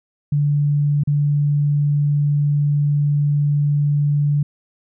sine tone with dropouts, 145.6 Hz, D3, 15 cents flat, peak -14 dBFS, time 0.32-4.43 s, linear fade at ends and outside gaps 5 ms, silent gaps 1.036-1.073 s, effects none

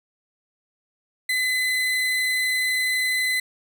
35% pulse tone, 2021 Hz, B6, 39 cents sharp, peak -19 dBFS, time 1.29-3.4 s, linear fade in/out 5 ms, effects none

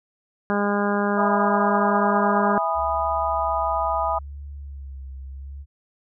harmonic tone, 203.6 Hz, G#3, 34 cents flat, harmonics 1 / 2 / 3 / 4 / 5 / 6 / 7 / 8, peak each -23 / -26 / -28 / -29 / -30 / -31 / -31 / -32 dBFS, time 0.5-2.58 s, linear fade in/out 0 ms
sine chord, E major seventh, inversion none, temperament just, 659.3 / 824.1 / 988.9 / 1236.1 Hz, E5 / G#5 / B5 / D#6, 0 / -14 / +2 / -12 cents, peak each -26 dBFS, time 1.17-4.19 s, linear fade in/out 10 ms
sine tone with vibrato, 68.9 Hz, C#2, 10 cents flat, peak -33 dBFS, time 2.74-5.66 s, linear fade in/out 50 ms, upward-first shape sine, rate 0.73 Hz, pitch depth 59 cents each way
effects none

